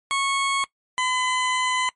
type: tone pair in turn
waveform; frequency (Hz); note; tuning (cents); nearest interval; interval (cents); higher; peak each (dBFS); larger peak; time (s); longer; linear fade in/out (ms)
20% pulse; 1100 / 1013; C#6 / B5; -14 / +44; minor second; 142; first; -16; neither; 0.11-0.64 / 0.98-1.89; second; 0
effects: noise-tail reverb RT60 0.1 s tail -21 dB re dry + MP3 48 kbps